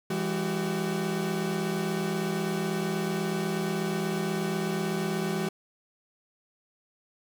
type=tone cluster; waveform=40% pulse; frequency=167.1 / 203.4 / 378.5 Hz; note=E3 / G#3 / F#4; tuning=+24 / -36 / +39 cents; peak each=-31 dBFS; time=0.1-5.49 s; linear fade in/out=5 ms; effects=none